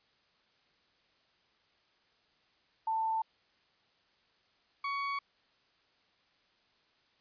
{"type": "tone pair in turn", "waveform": ["sine", "30% pulse"], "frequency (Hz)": [889, 1120.1], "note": ["A5", "C#6"], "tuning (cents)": [18, 18], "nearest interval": "major third", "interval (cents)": 400, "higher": "second", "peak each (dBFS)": [-29, -30], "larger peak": "first", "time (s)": [[2.87, 3.22], [4.84, 5.19]], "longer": "neither", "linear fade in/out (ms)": 5, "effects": ["white hiss -70 dBFS RMS until 7.2 s", "resampled to 11025 Hz"]}